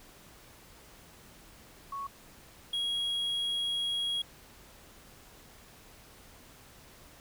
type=tone pair in turn; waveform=sine / triangle; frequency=1108.7 / 3300 Hz; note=C#6 / G#7; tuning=0 / -12 cents; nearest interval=octave + perfect fifth; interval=1888 cents; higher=second; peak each=-35 / -28 dBFS; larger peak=second; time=1.92-2.07 / 2.73-4.22 s; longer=second; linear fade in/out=5 ms; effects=pink hiss -55 dBFS RMS until 7.2 s